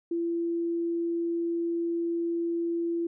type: tone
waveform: sine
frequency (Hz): 338.3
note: E4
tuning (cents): +45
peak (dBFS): -26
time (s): 0.11-3.07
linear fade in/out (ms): 5
effects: none